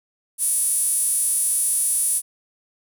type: tone with high-pass filter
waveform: sawtooth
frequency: 379.9 Hz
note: F#4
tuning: 46 cents sharp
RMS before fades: -21 dBFS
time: 0.38-2.22 s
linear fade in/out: 50 ms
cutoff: 9900 Hz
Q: 8.7
effects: none